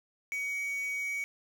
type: tone with quantisation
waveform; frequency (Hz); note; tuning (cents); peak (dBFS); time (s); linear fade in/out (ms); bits
triangle; 2251; C#7; +26; -30; 0.32-1.24; 0; 8
effects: none